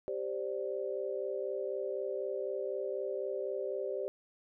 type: chord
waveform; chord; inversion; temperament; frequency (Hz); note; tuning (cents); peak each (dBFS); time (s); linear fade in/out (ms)
sine; G suspended fourth; none; equal; 392 / 523.3 / 587.3; G4 / C5 / D5; 0 / 0 / 0; -37 / -38 / -39; 0.08-4.08; 0
effects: none